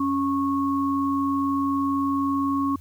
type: tone pair together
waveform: sine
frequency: 276.9 / 1099 Hz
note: C#4 / C#6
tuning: -2 / -15 cents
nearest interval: 2 octaves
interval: 2387 cents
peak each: -22 / -26 dBFS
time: 0-2.76 s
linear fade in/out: 5 ms
effects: added 88 Hz sine -41 dBFS peak until 2.8 s + white hiss -58 dBFS RMS until 2.8 s